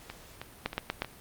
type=two click trains; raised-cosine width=0.3 ms; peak=-22 / -13 dBFS; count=4 / 4; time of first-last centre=0.1-1.046 / 0.66-1.021 s; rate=3.17 / 8.32 Hz; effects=pink hiss -52 dBFS RMS until 1.2 s + Opus 48 kbps